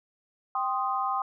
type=chord; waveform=sine; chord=C minor; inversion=second; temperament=equal; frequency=784 / 1046.5 / 1244.5 Hz; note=G5 / C6 / Eb6; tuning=0 / 0 / 0 cents; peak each=-30 dBFS; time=0.55-1.22 s; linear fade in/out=2 ms; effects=none